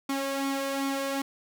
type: tone with flanger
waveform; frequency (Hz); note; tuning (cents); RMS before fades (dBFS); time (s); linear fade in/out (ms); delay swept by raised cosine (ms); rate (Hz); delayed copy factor
sawtooth; 274; C#4; -20; -30; 0.09-1.22; 5; 0.87 to 1.97; 2.6; +0.55
effects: none